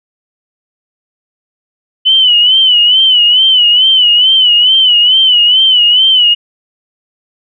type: tone with vibrato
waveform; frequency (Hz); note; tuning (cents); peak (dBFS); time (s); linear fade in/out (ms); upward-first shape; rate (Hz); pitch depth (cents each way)
sine; 2995; F#7; +20; -4; 2.05-6.35; 20; sine; 2.3; 85
effects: none